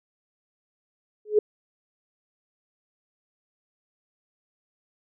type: tone with exponential growth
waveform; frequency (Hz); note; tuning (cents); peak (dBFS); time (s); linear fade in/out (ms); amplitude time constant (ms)
sine; 422.8; G#4; +31; -11; 1.25-1.39; 5; 30
effects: none